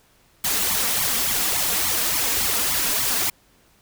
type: noise with flanger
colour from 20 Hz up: white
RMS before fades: -22 dBFS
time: 0.44-3.3 s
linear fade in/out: 5 ms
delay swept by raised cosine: 0.9 to 4.4 ms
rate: 3.5 Hz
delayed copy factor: +0.85
effects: pink hiss -58 dBFS RMS until 3.81 s